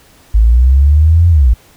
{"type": "linear two-way sweep", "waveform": "sine", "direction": "up then down", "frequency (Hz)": [52.1, 87.31, 53.3], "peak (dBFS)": -4, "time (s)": [0.34, 1.54], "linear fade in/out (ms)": 10, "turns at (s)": 1.29, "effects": ["pink hiss -45 dBFS RMS until 1.76 s"]}